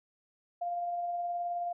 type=tone with tremolo; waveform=sine; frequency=698.5 Hz; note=F5; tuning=in tune; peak=-30 dBFS; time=0.61-1.73 s; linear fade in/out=10 ms; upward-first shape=triangle; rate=19 Hz; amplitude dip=30%; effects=none